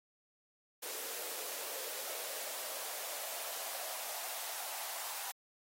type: noise with high-pass filter sweep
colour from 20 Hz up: white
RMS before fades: -42 dBFS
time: 0.82-5.32 s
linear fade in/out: 10 ms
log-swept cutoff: 440 to 800 Hz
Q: 3.1
effects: AAC 48 kbps